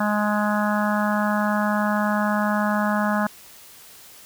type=harmonic tone; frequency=209.2 Hz; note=G#3; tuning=13 cents sharp; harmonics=1 / 3 / 4 / 5 / 6 / 7 / 8; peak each=-22 / -27 / -28 / -29 / -30 / -30 / -31 dBFS; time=0-3.27 s; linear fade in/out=5 ms; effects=white hiss -46 dBFS RMS until 4.25 s